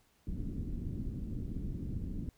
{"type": "low-pass noise", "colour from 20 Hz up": "pink", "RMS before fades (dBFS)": -38, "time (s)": [0.27, 2.29], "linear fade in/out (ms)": 2, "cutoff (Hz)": 280, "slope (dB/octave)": 24, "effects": ["pink hiss -70 dBFS RMS until 2.37 s"]}